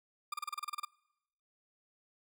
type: tone bursts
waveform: 40% pulse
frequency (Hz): 1200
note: D6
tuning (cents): +37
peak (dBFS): -34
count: 11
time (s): 0.32-0.85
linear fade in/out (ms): 5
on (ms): 20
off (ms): 31
effects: noise-tail reverb RT60 0.9 s tail -25 dB re dry